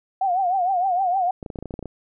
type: tone with vibrato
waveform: sine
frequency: 740 Hz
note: F#5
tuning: in tune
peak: -18 dBFS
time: 0.21-1.31 s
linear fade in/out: 5 ms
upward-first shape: triangle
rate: 6.5 Hz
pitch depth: 130 cents each way
type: clicks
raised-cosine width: 2 ms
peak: -19 dBFS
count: 12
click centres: 1.428 / 1.462 / 1.502 / 1.558 / 1.588 / 1.626 / 1.657 / 1.708 / 1.74 / 1.792 / 1.827 / 1.857 s
effects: none